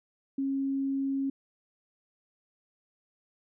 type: tone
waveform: sine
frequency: 272.4 Hz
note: C#4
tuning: 30 cents flat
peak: -27 dBFS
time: 0.38-1.3 s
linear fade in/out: 5 ms
effects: none